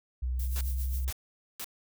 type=tone with pitch glide; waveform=sine; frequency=62.6 to 64.81 Hz; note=B1 to C2; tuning=+24 to -16 cents; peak=-28 dBFS; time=0.22-1.11 s; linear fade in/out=10 ms; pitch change=+60 cents; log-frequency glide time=0.33-0.63 s
type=noise with tremolo; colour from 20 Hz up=violet; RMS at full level=-41 dBFS; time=0.39-1.05 s; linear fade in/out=5 ms; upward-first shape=sine; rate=7.5 Hz; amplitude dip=65%
type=noise bursts; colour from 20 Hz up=white; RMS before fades=-38 dBFS; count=3; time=0.56-1.644 s; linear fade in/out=0 ms; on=48 ms; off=470 ms
effects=none